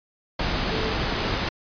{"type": "tone in noise", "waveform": "sine", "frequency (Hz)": 440, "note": "A4", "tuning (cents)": 0, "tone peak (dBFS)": -29, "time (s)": [0.71, 0.93], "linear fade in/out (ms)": 5, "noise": "pink", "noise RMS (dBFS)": -25, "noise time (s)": [0.39, 1.49], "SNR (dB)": -7, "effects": ["resampled to 11025 Hz"]}